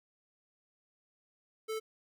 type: tone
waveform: square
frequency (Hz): 439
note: A4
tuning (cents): -4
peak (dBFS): -35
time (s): 1.68-1.8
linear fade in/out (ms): 20
effects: none